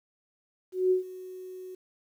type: tone with ADSR envelope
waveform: sine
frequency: 370 Hz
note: F#4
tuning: in tune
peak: -19 dBFS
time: 0.72-1.75 s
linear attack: 190 ms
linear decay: 120 ms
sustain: -20 dB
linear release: 5 ms
effects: 10-bit